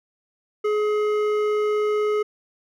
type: tone with hard clipping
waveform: sine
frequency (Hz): 422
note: G#4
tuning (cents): +28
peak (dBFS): -21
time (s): 0.64-2.23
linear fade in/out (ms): 10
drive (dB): 10
effects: none